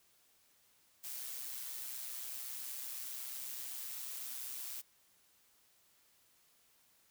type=noise with amplitude modulation; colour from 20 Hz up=blue; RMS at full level=-42 dBFS; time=1.03-4.82 s; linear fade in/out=20 ms; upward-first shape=sine; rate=128 Hz; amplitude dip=45%; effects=white hiss -70 dBFS RMS until 7.1 s